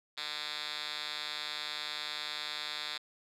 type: tone with band-pass filter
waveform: 5% pulse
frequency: 150 Hz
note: D3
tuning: 37 cents sharp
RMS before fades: -39 dBFS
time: 0.17-2.98 s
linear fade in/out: 10 ms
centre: 3400 Hz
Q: 4.9
effects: none